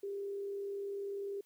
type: tone with frequency modulation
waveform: sine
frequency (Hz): 399.3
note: G4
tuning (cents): +32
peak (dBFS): -37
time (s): 0.03-1.41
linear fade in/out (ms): 5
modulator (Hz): 40.2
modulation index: 0.25
effects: white hiss -72 dBFS RMS until 1.45 s